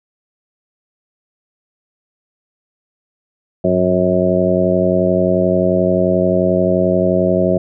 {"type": "harmonic tone with a mistuned harmonic", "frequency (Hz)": 91.4, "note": "F#2", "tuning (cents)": -21, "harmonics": [1, 2, 3, 4, 5, 6, 7], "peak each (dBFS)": [-25, -17, -23, -18, -25, -18, -17], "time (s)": [3.64, 7.58], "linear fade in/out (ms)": 5, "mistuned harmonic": 1, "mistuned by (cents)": 100, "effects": []}